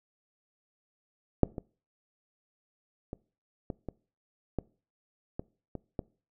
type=clicks; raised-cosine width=2 ms; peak=-6 / -22 / -24 / -21 / -23 / -17 / -21 / -24 / -19 dBFS; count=9; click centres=1.433 / 1.582 / 3.131 / 3.702 / 3.887 / 4.587 / 5.395 / 5.753 / 5.992 s; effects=noise-tail reverb RT60 0.4 s tail -23 dB re dry